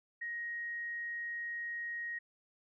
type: tone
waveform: sine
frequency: 1880 Hz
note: A#6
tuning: 14 cents sharp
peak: -37 dBFS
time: 0.21-2.19 s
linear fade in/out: 10 ms
effects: none